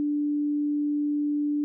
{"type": "tone", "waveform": "sine", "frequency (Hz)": 293.7, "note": "D4", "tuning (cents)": 0, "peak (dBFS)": -23, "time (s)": [0, 1.64], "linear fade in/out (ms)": 0, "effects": []}